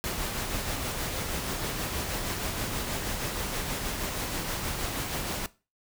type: noise with tremolo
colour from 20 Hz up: pink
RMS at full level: -31 dBFS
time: 0.04-5.46 s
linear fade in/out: 0 ms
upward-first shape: sine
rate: 6.3 Hz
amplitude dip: 30%
effects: noise-tail reverb RT60 0.3 s tail -19 dB re dry